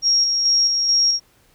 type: tone with tremolo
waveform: sine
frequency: 5588 Hz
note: F8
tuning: in tune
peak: -13 dBFS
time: 0.02-1.2 s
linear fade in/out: 50 ms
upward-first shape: square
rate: 2.3 Hz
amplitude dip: 35%
effects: pink hiss -57 dBFS RMS until 1.54 s